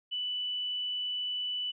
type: tone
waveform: sine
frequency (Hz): 2977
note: F#7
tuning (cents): +10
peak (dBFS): -31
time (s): 0.11-1.72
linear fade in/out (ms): 20
effects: none